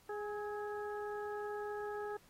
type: harmonic tone with a mistuned harmonic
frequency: 415.3 Hz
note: G#4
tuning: in tune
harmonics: 1 / 2 / 3 / 4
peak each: -40 / -45 / -50 / -50 dBFS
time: 0.09-2.17 s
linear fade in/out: 5 ms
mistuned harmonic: 3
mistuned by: +41 cents
effects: pink hiss -66 dBFS RMS until 2.29 s + AAC 48 kbps